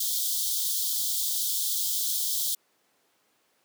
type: high-pass noise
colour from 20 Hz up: white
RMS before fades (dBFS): -28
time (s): 0-2.55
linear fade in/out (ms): 5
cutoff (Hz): 3200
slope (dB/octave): 96
effects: pink hiss -68 dBFS RMS until 3.64 s + high-pass 300 Hz 12 dB/octave